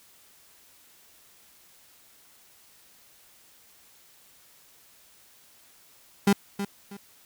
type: tone with echo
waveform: 35% pulse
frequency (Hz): 200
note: G3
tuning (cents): +35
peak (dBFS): -15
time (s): 6.27-6.33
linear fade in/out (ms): 5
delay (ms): 320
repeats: 2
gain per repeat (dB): -11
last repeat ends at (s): 6.97
effects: white hiss -57 dBFS RMS until 7.25 s